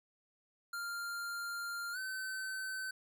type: tone with pitch glide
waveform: square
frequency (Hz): 1395 to 1530.1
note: F6 to G6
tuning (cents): -2 to -42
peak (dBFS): -39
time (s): 0.73-2.91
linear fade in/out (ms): 5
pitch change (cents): +160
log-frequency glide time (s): 1.92-1.98
effects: none